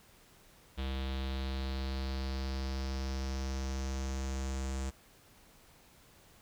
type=tone with low-pass filter sweep; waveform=square; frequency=66.5 Hz; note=C2; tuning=29 cents sharp; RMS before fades=-36 dBFS; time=0.77-4.91 s; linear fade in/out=20 ms; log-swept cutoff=3500 to 7500 Hz; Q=3.7; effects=pink hiss -61 dBFS RMS until 6.41 s